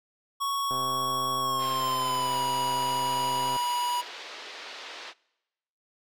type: tone with pitch glide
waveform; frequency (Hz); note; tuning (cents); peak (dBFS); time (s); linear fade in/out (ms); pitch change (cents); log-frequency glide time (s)
square; 1111 to 972.8; C#6 to B5; +4 to -26; -27; 0.4-4.02; 20; -230; 1.39-2.4
type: click train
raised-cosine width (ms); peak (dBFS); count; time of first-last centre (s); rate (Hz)
1; -24; 372; 0.71-3.564; 130
type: band-pass noise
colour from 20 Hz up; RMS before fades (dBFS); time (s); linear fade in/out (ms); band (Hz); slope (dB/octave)
white; -42; 1.58-5.14; 50; 360 to 4400; 24
effects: noise-tail reverb RT60 1.0 s tail -24 dB re dry